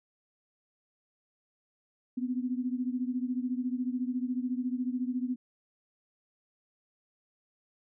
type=beating tone pair; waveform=sine; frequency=246.9 / 260.9 Hz; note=B3 / C4; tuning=0 / -5 cents; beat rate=14 Hz; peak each=-31 / -34 dBFS; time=2.17-5.36 s; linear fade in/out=10 ms; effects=none